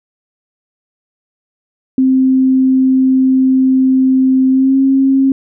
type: tone with pitch glide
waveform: sine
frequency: 261.6 to 268.8 Hz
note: C4 to C4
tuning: 0 to +47 cents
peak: -7 dBFS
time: 1.98-5.32 s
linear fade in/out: 2 ms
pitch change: +47 cents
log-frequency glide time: 4.5-4.77 s
effects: none